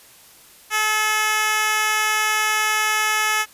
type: tone with high-pass filter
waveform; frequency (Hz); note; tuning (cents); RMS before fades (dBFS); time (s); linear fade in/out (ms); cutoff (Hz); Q
10% pulse; 430; A4; -40; -20; 0.7-3.46; 50; 1100; 0.78
effects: white hiss -48 dBFS RMS until 3.53 s + resampled to 32000 Hz